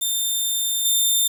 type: tone with level steps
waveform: 10% pulse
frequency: 3610 Hz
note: A7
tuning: 44 cents sharp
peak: -13 / -9 dBFS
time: 0.01-1.28 s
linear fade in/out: 10 ms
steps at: 0.85 s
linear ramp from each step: 5 ms
effects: 7-bit